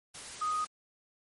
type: tone in noise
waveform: sine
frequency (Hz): 1244.5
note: D#6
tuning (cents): 0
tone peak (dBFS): -29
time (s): 0.41-0.65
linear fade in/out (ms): 10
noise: white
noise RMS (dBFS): -44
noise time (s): 0.14-0.67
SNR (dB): +12
effects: MP3 48 kbps